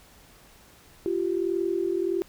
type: tone pair together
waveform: sine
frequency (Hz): 344.6 / 386.1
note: F4 / G4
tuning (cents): -23 / -26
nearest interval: major second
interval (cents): 197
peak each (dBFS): -26 / -27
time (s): 1.06-2.22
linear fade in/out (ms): 0
effects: pink hiss -54 dBFS RMS until 2.28 s